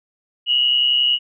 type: tone with amplitude modulation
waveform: sine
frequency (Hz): 2900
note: F#7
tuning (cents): -35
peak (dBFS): -11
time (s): 0.46-1.19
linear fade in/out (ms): 50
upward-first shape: sine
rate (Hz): 131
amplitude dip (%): 60
effects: none